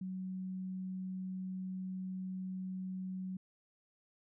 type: tone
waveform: sine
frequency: 186.7 Hz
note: F#3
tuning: 16 cents sharp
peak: -38 dBFS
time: 0.01-3.37 s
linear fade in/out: 5 ms
effects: none